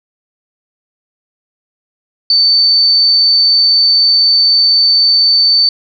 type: tone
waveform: sine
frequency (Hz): 4542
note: C#8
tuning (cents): +41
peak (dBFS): -6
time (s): 2.3-5.69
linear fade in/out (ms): 2
effects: none